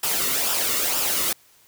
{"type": "noise with flanger", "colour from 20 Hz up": "white", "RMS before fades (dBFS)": -23, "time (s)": [0.03, 1.33], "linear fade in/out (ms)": 5, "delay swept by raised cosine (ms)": [0.47, 1.27], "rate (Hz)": 2.1, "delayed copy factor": -0.55, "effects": ["white hiss -56 dBFS RMS until 1.67 s"]}